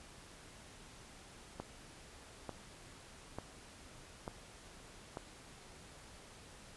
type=click train; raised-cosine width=1 ms; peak=-27 dBFS; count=5; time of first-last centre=1.6-5.171 s; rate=1.12 Hz; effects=pink hiss -56 dBFS RMS until 6.76 s + resampled to 24000 Hz